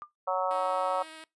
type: tone with exponential decay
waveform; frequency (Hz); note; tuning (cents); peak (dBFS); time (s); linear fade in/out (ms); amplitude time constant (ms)
sine; 1195; D6; +30; -34; 0.02-0.11; 0; 18
type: harmonic tone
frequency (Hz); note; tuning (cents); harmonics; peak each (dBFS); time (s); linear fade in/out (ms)
185.6; F#3; +6; 3 / 4 / 5 / 6 / 7; -31 / -32 / -33 / -34 / -34; 0.27-1.03; 10
type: tone with vibrato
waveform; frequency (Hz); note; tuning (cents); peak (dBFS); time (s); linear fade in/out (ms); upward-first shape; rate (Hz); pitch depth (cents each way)
5% pulse; 317.2; D#4; +33; -33; 0.51-1.24; 0; sine; 13; 11
effects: noise-tail reverb RT60 0.2 s tail -23 dB re dry + resampled to 24000 Hz